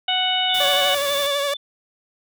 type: harmonic tone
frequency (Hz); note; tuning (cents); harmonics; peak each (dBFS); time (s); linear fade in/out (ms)
740; F#5; 0; 1 / 2 / 3 / 4 / 5; -24 / -30 / -29 / -21 / -25; 0.08-0.95; 5
type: tone with tremolo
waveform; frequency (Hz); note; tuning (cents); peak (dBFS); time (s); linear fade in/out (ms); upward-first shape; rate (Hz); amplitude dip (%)
sine; 3520; A7; 0; -24; 0.49-1.57; 5; square; 1.7; 40
type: noise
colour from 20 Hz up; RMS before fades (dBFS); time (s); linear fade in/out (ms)
white; -32; 0.54-1.27; 5
type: tone with vibrato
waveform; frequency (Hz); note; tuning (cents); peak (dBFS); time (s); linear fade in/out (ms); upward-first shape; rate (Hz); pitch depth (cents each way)
sawtooth; 567; C#5; +39; -17; 0.6-1.54; 5; sine; 12; 38
effects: none